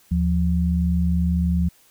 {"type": "tone pair together", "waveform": "sine", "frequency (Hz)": [76.8, 175.27], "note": ["D#2", "F3"], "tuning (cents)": [-22, 6], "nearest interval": "octave + major second", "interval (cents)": 1428, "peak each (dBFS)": -20, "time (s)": [0.11, 1.69], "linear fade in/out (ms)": 10, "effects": ["white hiss -56 dBFS RMS until 1.9 s"]}